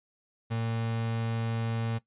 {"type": "tone", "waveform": "35% pulse", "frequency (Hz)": 114.1, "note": "A#2", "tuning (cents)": -37, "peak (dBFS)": -27, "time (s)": [0.5, 1.99], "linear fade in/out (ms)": 20, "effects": ["noise-tail reverb RT60 0.1 s tail -18 dB re dry", "resampled to 8000 Hz"]}